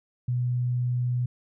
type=tone; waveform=sine; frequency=123.47 Hz; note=B2; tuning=in tune; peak=-23 dBFS; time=0.28-1.26 s; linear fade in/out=5 ms; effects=none